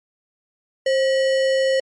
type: tone with sample-and-hold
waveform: sine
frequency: 531 Hz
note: C5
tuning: 25 cents sharp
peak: -15 dBFS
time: 0.86-1.8 s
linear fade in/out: 5 ms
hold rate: 2450 Hz
effects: low-pass 6000 Hz 12 dB/octave + MP3 48 kbps